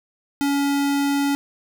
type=tone; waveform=square; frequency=281.8 Hz; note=C#4; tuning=29 cents sharp; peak=-19 dBFS; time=0.41-1.35 s; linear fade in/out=0 ms; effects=none